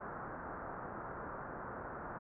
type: low-pass noise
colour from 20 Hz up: white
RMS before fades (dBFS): -45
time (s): 0-2.19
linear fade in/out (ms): 20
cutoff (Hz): 1500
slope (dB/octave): 48
effects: none